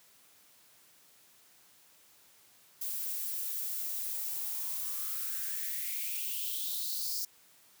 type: noise with high-pass filter sweep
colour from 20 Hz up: violet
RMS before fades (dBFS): -36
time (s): 2.81-7.25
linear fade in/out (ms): 5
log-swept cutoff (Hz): 270 to 5200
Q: 5.7
effects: white hiss -62 dBFS RMS until 7.8 s + high-pass 80 Hz 12 dB/octave